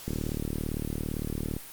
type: click train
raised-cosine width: 3 ms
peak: -18 dBFS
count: 57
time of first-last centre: 0.08-1.565 s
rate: 37.7 Hz
effects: white hiss -45 dBFS RMS until 1.72 s + Opus 48 kbps